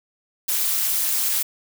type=noise with amplitude modulation; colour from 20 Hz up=blue; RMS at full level=-18 dBFS; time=0.48-1.43 s; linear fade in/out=10 ms; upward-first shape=sine; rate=217 Hz; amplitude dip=90%; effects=none